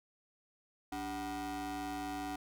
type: ring-modulated tone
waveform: 40% pulse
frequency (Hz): 228.2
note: A#3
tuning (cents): -37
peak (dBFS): -34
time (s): 0.92-2.36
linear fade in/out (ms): 5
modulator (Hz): 518
effects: none